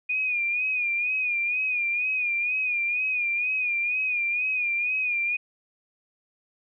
sine tone with vibrato, 2453 Hz, D#7, 25 cents flat, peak -23 dBFS, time 0.09-5.37 s, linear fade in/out 10 ms, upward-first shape sine, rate 2.1 Hz, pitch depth 65 cents each way, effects none

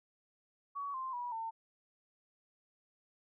sine tone with pitch steps, 1128 / 1046.4 / 970.7 / 900.5 Hz, C#6 / C6 / B5 / A5, +30 / 0 / -30 / +40 cents, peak -37 dBFS, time 0.75-1.51 s, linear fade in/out 20 ms, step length 190 ms, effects none

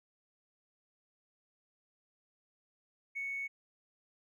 triangle tone with tanh clipping, 2217 Hz, C#7, in tune, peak -35 dBFS, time 3.15-3.48 s, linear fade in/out 20 ms, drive 1 dB, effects none

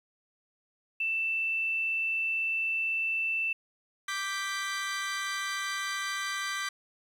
sine tone, 2662 Hz, E7, 16 cents sharp, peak -27 dBFS, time 1-3.53 s, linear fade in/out 5 ms
sawtooth chord, G major, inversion second, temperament equal, 1174.7 / 1568 / 1975.5 Hz, D6 / G6 / B6, 0 / 0 / 0 cents, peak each -32 dBFS, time 4.08-6.69 s, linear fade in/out 5 ms
effects low-pass 9000 Hz 12 dB/octave + 10-bit

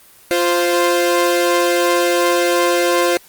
sawtooth tone pair together, 349.2 / 522.4 Hz, F4 / C5, 0 / -3 cents, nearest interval perfect fifth, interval 697 cents, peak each -12 dBFS, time 0.31-3.17 s, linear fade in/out 0 ms, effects white hiss -46 dBFS RMS until 3.28 s + Opus 24 kbps

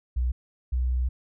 sine tone pair in turn, 61.74 / 62.53 Hz, B1 / B1, 0 / +22 cents, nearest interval unison, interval 22 cents, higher second, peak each -22 dBFS, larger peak neither, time 0.16-0.32 / 0.72-1.09 s, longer second, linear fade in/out 10 ms, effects none

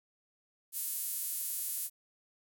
sawtooth tone with high-pass filter, 362.2 Hz, F#4, 37 cents flat, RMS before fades -37 dBFS, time 0.72-1.9 s, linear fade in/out 50 ms, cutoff 11000 Hz, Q 1.3, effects none

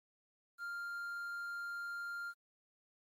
triangle tone with quantisation, 1396.9 Hz, F6, in tune, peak -38 dBFS, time 0.58-2.34 s, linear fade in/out 50 ms, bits 11, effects MP3 64 kbps

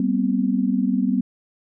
sine tone cluster, 193.9 / 239.6 / 259.8 Hz, G3 / A#3 / C4, -19 / +48 / -12 cents, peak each -22 dBFS, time 0-1.21 s, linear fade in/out 2 ms, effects none

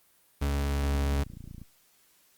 40% pulse tone with pitch glide, 70.7 to 70.13 Hz, C#2 to C#2, +35 to +21 cents, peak -24 dBFS, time 0.41-1.24 s, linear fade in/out 10 ms, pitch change -14 cents, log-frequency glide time 0.57-0.99 s
click train, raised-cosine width 5 ms, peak -31 dBFS, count 20, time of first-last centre 0.95-1.617 s, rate 28.5 Hz
effects white hiss -64 dBFS RMS until 2.37 s + Opus 32 kbps

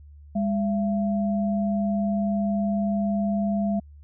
sine tone pair together, 203.4 / 675 Hz, G#3 / E5, -36 / +41 cents, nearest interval octave + major sixth, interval 2077 cents, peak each -22 / -29 dBFS, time 0.35-3.8 s, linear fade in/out 10 ms, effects added 73 Hz sine -44 dBFS peak until 4.03 s

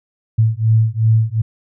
sine beating tone pair, 110 / 112.7 Hz, A2 / A2, 0 / +42 cents, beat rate 2.7 Hz, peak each -14 dBFS, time 0.38-1.42 s, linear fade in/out 10 ms, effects none

